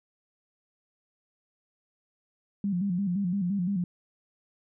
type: tone with vibrato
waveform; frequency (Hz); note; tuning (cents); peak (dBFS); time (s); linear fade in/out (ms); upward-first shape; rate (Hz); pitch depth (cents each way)
sine; 188.2; F#3; +30; -25; 2.64-3.84; 2; square; 5.8; 110
effects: none